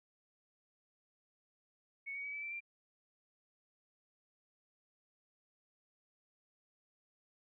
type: tone with pitch steps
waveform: sine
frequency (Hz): 2216 / 2246 / 2276 / 2306 / 2337 / 2368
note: C#7 / C#7 / C#7 / D7 / D7 / D7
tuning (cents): -1 / +22 / +45 / -32 / -9 / +14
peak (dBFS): -40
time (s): 2.06-2.606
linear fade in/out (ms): 20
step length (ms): 91
effects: none